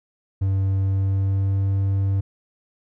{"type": "tone with pitch glide", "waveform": "triangle", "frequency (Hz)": [96.6, 97.67], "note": ["G2", "G2"], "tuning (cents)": [-25, -6], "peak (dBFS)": -16, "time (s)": [0.41, 2.21], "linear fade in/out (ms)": 10, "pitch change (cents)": 19, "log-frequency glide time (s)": [0.81, 1.64], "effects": []}